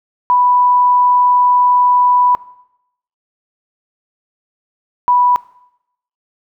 sine tone pair in turn, 987.8 / 984.4 Hz, B5 / B5, 0 / -6 cents, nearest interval unison, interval 6 cents, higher first, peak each -8 dBFS, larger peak neither, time 0.3-2.35 / 5.08-5.36 s, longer first, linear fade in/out 0 ms, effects noise-tail reverb RT60 0.8 s tail -19 dB re dry

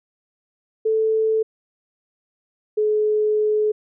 sine tone pair in turn, 440 / 426 Hz, A4 / G#4, 0 / +44 cents, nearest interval minor second, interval 56 cents, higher first, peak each -16 dBFS, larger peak neither, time 0.85-1.43 / 2.77-3.72 s, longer second, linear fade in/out 10 ms, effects none

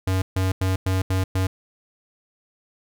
square tone bursts at uneven times, 94 Hz, F#2, 28 cents sharp, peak -20 dBFS, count 6, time 0.07-0.22 / 0.36-0.52 / 0.61-0.76 / 0.86-1.02 / 1.1-1.24 / 1.35-1.47 s, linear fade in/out 5 ms, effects none

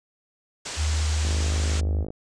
white low-pass noise, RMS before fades -34 dBFS, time 0.65-1.81 s, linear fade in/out 10 ms, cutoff 8100 Hz, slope 48 dB/octave
sine tone, 76.8 Hz, D#2, 22 cents flat, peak -21 dBFS, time 0.76-2.06 s, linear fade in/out 50 ms
click train, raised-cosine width 2 ms, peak -21 dBFS, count 45, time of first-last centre 1.25-2.104 s, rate 51.5 Hz
effects none

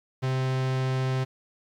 45% pulse tone, 130.6 Hz, C3, 3 cents flat, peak -24 dBFS, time 0.22-1.25 s, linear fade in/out 20 ms, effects low-pass 5000 Hz 12 dB/octave + 9-bit

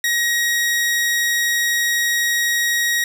sawtooth tone, 1892 Hz, A#6, 25 cents sharp, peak -13 dBFS, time 0.04-3.04 s, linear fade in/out 2 ms, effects 8-bit

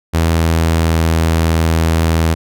sawtooth tone with pitch glide, 82.1 to 81.58 Hz, E2 to E2, -6 to -17 cents, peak -7 dBFS, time 0.13-2.35 s, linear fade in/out 20 ms, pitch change -11 cents, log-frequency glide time 0.41-1.05 s, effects none

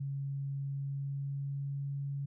sine tone with pitch glide, 138.59 to 139.96 Hz, C#3 to C#3, 0 to +17 cents, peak -34 dBFS, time 0-2.26 s, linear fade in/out 10 ms, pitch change +17 cents, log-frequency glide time 0.63-1.93 s, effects none

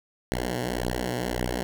5% pulse beating tone pair, 60.5 / 62.3 Hz, B1 / B1, -35 / +16 cents, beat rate 1.8 Hz, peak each -19 / -18 dBFS, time 0.32-1.63 s, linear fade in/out 0 ms, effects none

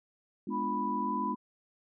sine chord, G# diminished seventh, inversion none, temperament equal with one note detuned, 207.7 / 246.9 / 293.7 / 345.8 Hz, G#3 / B3 / D4 / F4, 0 / 0 / 0 / -17 cents, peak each -37 / -38 / -39 / -41 dBFS, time 0.47-1.35 s, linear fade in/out 5 ms
sine tone with pitch glide, 987.8 to 995.2 Hz, B5 to B5, 0 to +13 cents, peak -31 dBFS, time 0.5-1.36 s, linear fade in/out 50 ms, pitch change +13 cents, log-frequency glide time 1.02-1.12 s
effects none

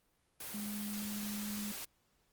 sine tone in noise, 207.7 Hz, G#3, in tune, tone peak -39 dBFS, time 0.54-1.72 s, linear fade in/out 5 ms, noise white, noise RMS -44 dBFS, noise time 0.4-1.85 s, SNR +2 dB, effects pink hiss -75 dBFS RMS until 2.32 s + Opus 32 kbps

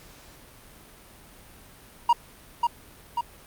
triangle tone with echo, 946 Hz, A#5, 25 cents sharp, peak -13 dBFS, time 2.09-2.13 s, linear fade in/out 5 ms, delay 540 ms, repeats 2, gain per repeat -4 dB, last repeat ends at 3.21 s, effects pink hiss -50 dBFS RMS until 3.46 s + Opus 48 kbps

